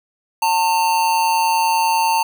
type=tone with amplitude modulation; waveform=square; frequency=900 Hz; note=A5; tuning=39 cents sharp; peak=-13 dBFS; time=0.42-2.23 s; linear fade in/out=5 ms; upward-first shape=sine; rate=170 Hz; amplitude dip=45%; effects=none